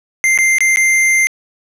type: tone with dropouts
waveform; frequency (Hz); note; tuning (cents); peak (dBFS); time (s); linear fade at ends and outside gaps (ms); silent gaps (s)
square; 2092; C7; -1; -10; 0.24-1.27; 0; 0.376-0.387 / 0.584-0.606 / 0.76-0.771
effects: low-pass 12000 Hz 12 dB/octave